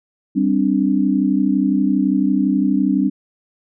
sine chord, G suspended fourth, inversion none, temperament equal, 196 / 261.6 / 293.7 Hz, G3 / C4 / D4, 0 / 0 / 0 cents, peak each -18 dBFS, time 0.35-3.1 s, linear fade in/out 20 ms, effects none

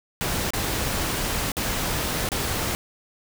pink noise with dropouts, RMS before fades -26 dBFS, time 0.21-2.75 s, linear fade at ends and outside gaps 0 ms, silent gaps 0.505-0.535 / 1.518-1.568 / 2.289-2.318 s, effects none

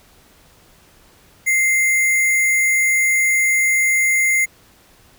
sine tone with sample-and-hold, 2093 Hz, C7, in tune, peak -13 dBFS, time 1.46-4.46 s, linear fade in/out 20 ms, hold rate 8820 Hz, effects pink hiss -51 dBFS RMS until 5.18 s

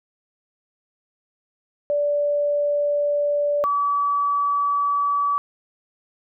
sine tone pair in turn, 582 / 1146 Hz, D5 / D6, -16 / -43 cents, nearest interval octave, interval 1173 cents, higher second, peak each -18 dBFS, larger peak neither, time 1.9-3.64 / 3.64-5.38 s, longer neither, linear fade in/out 0 ms, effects none

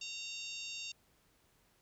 harmonic tone, 921 Hz, A#5, 21 cents flat, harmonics 3 / 4 / 5 / 6 / 7 / 8, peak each -45 / -47 / -49 / -51 / -52 / -53 dBFS, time 0.01-0.92 s, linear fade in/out 5 ms, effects pink hiss -71 dBFS RMS until 1.81 s

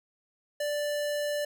square tone, 587.3 Hz, D5, in tune, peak -29 dBFS, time 0.6-1.45 s, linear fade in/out 5 ms, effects none

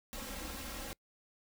pink noise with comb filter, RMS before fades -43 dBFS, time 0.13-0.93 s, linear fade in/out 0 ms, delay 3.7 ms, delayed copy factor +0.75, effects noise-tail reverb RT60 0.1 s tail -25 dB re dry

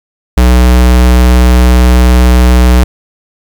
square tone, 61.74 Hz, B1, in tune, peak -3 dBFS, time 0.37-2.84 s, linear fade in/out 5 ms, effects 7-bit

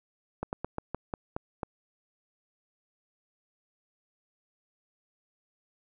slowing click train, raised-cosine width 1 ms, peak -18 dBFS, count 8, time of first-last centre 0.43-1.632 s, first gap 99 ms, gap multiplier 1.18, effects none

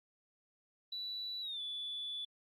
sine tone with pitch glide, 3951 to 3459 Hz, B7 to A7, 0 to -30 cents, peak -38 dBFS, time 0.92-2.25 s, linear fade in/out 5 ms, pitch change -230 cents, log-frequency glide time 1.41-1.61 s, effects tanh soft clip ceiling -34 dBFS + Opus 48 kbps

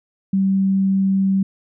sine tone, 193.2 Hz, G3, 25 cents flat, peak -14 dBFS, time 0.33-1.43 s, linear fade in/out 5 ms, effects none

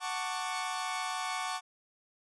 sawtooth chord, D major seventh, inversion first, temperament equal with one note detuned, 740 / 886.1 / 1108.7 / 1174.7 Hz, F#5 / A5 / C#6 / D6, 0 / +12 / 0 / 0 cents, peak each -34 / -36 / -34 / -37 dBFS, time 0-1.61 s, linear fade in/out 50 ms, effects resampled to 24000 Hz

